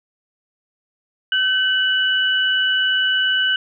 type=tone pair together; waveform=sine; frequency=1531.3 / 2960 Hz; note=G6 / F#7; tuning=-41 / 0 cents; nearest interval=major seventh; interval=1141 cents; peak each=-18 dBFS; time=1.32-3.56 s; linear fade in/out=2 ms; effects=none